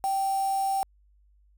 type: tone with quantisation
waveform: sine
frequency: 779 Hz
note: G5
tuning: 11 cents flat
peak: -24 dBFS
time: 0.04-0.83 s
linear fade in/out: 0 ms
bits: 6
effects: added 50 Hz sine -58 dBFS peak until 1.57 s